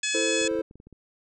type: harmonic tone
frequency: 850 Hz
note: G#5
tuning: 40 cents sharp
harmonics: 2 / 3 / 4 / 5 / 6 / 7 / 8 / 9 / 10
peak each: -33 / -30 / -31 / -39 / -37 / -43 / -33 / -34 / -41 dBFS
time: 0.03-0.48 s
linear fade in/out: 5 ms
type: chord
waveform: triangle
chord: A minor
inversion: second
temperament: equal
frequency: 329.6 / 440 / 523.3 Hz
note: E4 / A4 / C5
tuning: 0 / 0 / 0 cents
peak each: -27 dBFS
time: 0.14-0.62 s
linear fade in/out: 10 ms
type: clicks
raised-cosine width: 3 ms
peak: -35 dBFS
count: 10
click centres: 0.415 / 0.451 / 0.514 / 0.553 / 0.59 / 0.711 / 0.756 / 0.801 / 0.87 / 0.927 s
effects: none